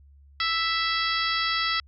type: harmonic tone with a mistuned harmonic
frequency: 660 Hz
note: E5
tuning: 2 cents sharp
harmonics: 2 / 3 / 4 / 5 / 6 / 7 / 8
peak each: -28 / -29 / -35 / -31 / -33 / -32 / -34 dBFS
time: 0.4-1.8 s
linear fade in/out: 2 ms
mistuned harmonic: 8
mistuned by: -20 cents
effects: added 70 Hz sine -50 dBFS peak until 1.87 s